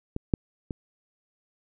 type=clicks; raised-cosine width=3 ms; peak=-17 / -8 / -19 dBFS; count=3; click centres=0.164 / 0.338 / 0.708 s; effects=none